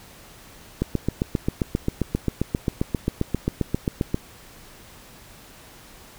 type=click train; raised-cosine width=3 ms; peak=-8 dBFS; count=26; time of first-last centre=0.82-4.144 s; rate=7.52 Hz; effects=pink hiss -47 dBFS RMS until 6.18 s